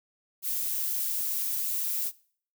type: noise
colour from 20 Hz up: violet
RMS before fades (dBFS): -30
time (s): 0.42-2.12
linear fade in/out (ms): 50
effects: noise-tail reverb RT60 0.5 s tail -21 dB re dry